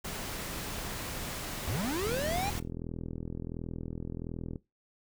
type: noise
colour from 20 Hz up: pink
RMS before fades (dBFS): -38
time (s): 0.04-2.6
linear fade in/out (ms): 10
type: linear sweep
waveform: square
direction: up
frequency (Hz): 63.7 to 830.6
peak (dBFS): -32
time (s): 1.67-2.5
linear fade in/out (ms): 5
type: click train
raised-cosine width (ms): 3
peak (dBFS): -25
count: 104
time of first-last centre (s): 2.07-4.558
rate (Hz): 41.4
effects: noise-tail reverb RT60 0.2 s tail -18 dB re dry